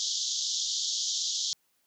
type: band-pass noise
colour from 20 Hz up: white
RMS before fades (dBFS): -31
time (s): 0-1.53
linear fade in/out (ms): 0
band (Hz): 3200 to 6900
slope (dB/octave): 96
effects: white hiss -72 dBFS RMS until 1.86 s + high-pass 100 Hz 12 dB/octave